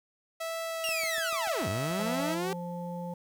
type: tone with vibrato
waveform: sawtooth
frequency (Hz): 654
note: E5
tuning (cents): -14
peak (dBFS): -29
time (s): 0.4-2.35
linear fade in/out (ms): 10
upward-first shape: sine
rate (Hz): 1.3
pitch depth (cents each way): 10
type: linear two-way sweep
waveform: sawtooth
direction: down then up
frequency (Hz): 2864 to 87.3 to 394.5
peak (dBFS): -27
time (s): 0.84-2.53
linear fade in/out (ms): 0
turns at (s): 1.68
type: click train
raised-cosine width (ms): 1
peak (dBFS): -34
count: 10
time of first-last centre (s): 0.89-2.202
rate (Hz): 6.86
type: harmonic tone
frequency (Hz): 174.61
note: F3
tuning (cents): 0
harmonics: 1 / 3 / 5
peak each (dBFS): -36 / -40 / -42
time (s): 1.99-3.14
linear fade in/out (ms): 5
effects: 10-bit